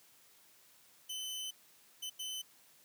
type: tone bursts at uneven times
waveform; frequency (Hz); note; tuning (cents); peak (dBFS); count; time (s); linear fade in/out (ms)
sawtooth; 3038; F#7; +45; -36; 3; 1.09-1.51 / 2.02-2.1 / 2.19-2.42; 10
effects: white hiss -64 dBFS RMS until 2.84 s + high-pass 100 Hz 12 dB/octave